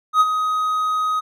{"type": "tone with ADSR envelope", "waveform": "triangle", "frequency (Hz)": 1257, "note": "D#6", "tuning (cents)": 17, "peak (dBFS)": -7, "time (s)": [0.13, 1.21], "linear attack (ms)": 75, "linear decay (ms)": 37, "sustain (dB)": -9, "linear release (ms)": 23, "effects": []}